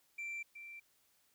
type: tone with echo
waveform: sine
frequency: 2349 Hz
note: D7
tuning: in tune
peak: -37 dBFS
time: 0.18-0.43 s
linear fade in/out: 10 ms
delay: 370 ms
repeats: 1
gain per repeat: -10 dB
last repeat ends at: 0.8 s
effects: tanh soft clip ceiling -39 dBFS + white hiss -73 dBFS RMS until 1.34 s